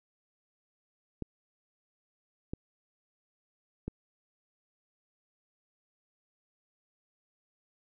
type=clicks; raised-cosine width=3 ms; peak=-22 dBFS; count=3; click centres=1.223 / 2.535 / 3.88 s; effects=none